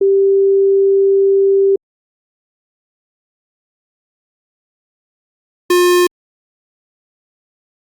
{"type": "tone pair in turn", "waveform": ["sine", "square"], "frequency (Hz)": [392, 355.7], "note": ["G4", "F4"], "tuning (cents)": [0, 32], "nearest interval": "major second", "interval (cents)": 168, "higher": "first", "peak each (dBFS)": [-8, -9], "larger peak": "first", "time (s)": [[0.01, 1.76], [5.7, 6.07]], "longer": "first", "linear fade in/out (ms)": 5, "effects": ["Opus 48 kbps"]}